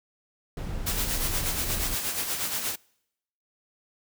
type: noise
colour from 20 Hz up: brown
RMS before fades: -32 dBFS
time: 0.57-1.95 s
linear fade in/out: 2 ms
type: noise with tremolo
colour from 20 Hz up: white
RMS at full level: -28 dBFS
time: 0.86-2.76 s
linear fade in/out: 10 ms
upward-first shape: sine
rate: 8.4 Hz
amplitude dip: 50%
effects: noise-tail reverb RT60 0.8 s tail -26 dB re dry